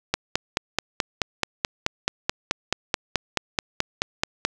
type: click train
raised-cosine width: 0.2 ms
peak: -3 dBFS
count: 21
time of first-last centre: 0.14-4.45 s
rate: 4.64 Hz
effects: none